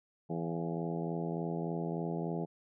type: harmonic tone with a mistuned harmonic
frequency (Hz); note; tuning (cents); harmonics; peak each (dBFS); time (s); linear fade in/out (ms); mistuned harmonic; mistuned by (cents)
83.4; E2; +21; 2 / 3 / 4 / 5 / 6 / 7 / 8 / 9 / 10; -36 / -43 / -41 / -41 / -46 / -48 / -45 / -50 / -49; 0.29-2.46; 20; 8; +38
effects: none